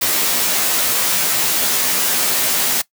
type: noise with comb filter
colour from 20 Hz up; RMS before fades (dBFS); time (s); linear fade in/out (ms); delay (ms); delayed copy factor
white; -17; 0.01-2.82; 10; 14; -1
effects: noise-tail reverb RT60 0.1 s tail -20 dB re dry + high-pass 150 Hz 12 dB/octave